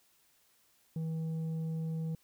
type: tone with tanh clipping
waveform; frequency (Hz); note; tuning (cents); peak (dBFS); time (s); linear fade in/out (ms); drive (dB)
sine; 161.1; E3; -39; -34; 0.96-2.15; 2; 5
effects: white hiss -69 dBFS RMS until 2.23 s